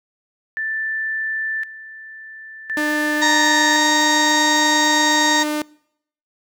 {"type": "tone with tremolo", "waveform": "sine", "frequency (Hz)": 1766, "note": "A6", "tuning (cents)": 6, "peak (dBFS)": -21, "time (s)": [0.57, 4.36], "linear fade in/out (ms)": 0, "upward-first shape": "square", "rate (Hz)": 0.47, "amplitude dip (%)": 80}
{"type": "tone", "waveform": "sawtooth", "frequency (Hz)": 301.2, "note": "D4", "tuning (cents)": 44, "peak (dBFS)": -16, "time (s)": [2.77, 5.62], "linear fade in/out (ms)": 2}
{"type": "harmonic tone", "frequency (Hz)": 932.3, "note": "A#5", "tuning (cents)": 0, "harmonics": [1, 2, 4, 5, 6, 7, 8], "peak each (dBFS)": [-19, -19, -21, -28, -29, -26, -28], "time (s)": [3.21, 5.44], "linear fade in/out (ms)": 20}
{"effects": ["noise-tail reverb RT60 0.7 s tail -24 dB re dry"]}